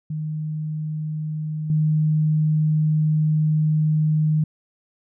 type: tone with level steps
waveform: sine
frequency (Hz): 154.4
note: D#3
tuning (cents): -13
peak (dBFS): -24 / -16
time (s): 0.1-4.44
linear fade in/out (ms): 5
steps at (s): 1.7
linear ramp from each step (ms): 2
effects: none